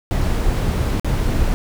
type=noise with dropouts; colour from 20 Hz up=brown; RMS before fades=-18 dBFS; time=0.11-1.54 s; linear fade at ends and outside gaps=0 ms; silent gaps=0.997-1.046 s; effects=none